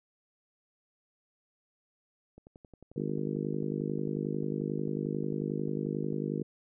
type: click train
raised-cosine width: 2 ms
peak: -37 dBFS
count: 43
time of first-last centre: 2.38-6.13 s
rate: 11.2 Hz
type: harmonic tone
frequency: 51.2 Hz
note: G#1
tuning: 24 cents flat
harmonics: 3 / 4 / 5 / 6 / 7 / 8 / 9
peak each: -36 / -37 / -38 / -39 / -39 / -40 / -41 dBFS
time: 2.96-6.43 s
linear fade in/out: 5 ms
effects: none